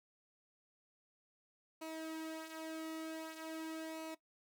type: tone with flanger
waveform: sawtooth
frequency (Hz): 319.7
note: D#4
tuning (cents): +47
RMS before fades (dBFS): -45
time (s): 1.81-4.15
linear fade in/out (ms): 10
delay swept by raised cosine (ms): 0.58 to 4.38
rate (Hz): 0.45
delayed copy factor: -0.55
effects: noise-tail reverb RT60 0.1 s tail -17 dB re dry